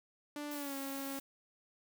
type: tone with pitch glide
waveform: sawtooth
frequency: 293.7 to 274 Hz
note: D4 to C#4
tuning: 0 to -20 cents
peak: -36 dBFS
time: 0.36-1.19 s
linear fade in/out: 2 ms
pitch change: -120 cents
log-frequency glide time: 0.53-0.75 s
type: noise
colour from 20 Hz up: blue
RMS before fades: -47 dBFS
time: 0.51-1.2 s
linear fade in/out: 5 ms
effects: none